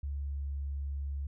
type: tone with pitch glide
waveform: sine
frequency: 70.6 to 70.03 Hz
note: C#2 to C#2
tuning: +32 to +18 cents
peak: -33 dBFS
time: 0.03-1.27 s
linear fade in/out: 5 ms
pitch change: -14 cents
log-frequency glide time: 0.13-0.47 s
effects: none